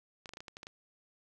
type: clicks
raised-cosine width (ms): 0.2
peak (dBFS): -28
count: 9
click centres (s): 0.258 / 0.292 / 0.336 / 0.371 / 0.405 / 0.482 / 0.569 / 0.631 / 0.669
effects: none